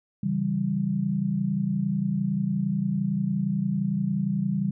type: chord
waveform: sine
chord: C# diminished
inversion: none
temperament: equal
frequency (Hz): 138.59 / 164.81 / 196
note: C#3 / E3 / G3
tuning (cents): 0 / 0 / 0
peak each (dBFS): -30 / -29 / -25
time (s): 0.23-4.71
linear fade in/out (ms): 5
effects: none

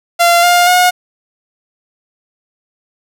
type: tone with pitch steps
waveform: sawtooth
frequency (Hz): 689 / 705.1 / 721.6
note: F5 / F5 / F#5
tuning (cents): -24 / +16 / -44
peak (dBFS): -3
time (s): 0.19-0.91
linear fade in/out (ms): 20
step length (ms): 240
effects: none

